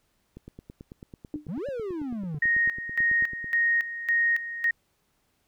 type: click train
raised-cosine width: 3 ms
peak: -29 dBFS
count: 29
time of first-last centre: 0.37-3.444 s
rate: 9.11 Hz
type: tone with exponential decay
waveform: sine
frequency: 300 Hz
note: D4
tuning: 37 cents sharp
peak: -26 dBFS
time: 1.34-1.48 s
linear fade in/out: 1 ms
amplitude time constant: 30 ms
type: exponential two-way sweep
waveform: triangle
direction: up then down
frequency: 140 to 587.3 to 140 Hz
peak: -28 dBFS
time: 1.48-2.39 s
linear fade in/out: 10 ms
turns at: 1.67 s
type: tone with tremolo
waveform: sine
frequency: 1864.7 Hz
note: A#6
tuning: in tune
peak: -20 dBFS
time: 2.42-4.71 s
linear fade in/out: 5 ms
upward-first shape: square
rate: 1.8 Hz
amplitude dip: 75%
effects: pink hiss -71 dBFS RMS until 5.47 s